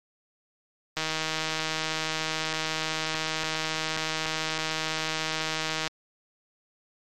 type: click train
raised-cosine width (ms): 0.2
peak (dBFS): -11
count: 776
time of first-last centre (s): 0.97-5.875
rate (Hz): 158
effects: MP3 96 kbps